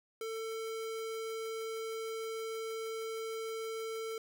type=tone; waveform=square; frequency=446.8 Hz; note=A4; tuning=27 cents sharp; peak=-38 dBFS; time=0.21-4.18 s; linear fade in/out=2 ms; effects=none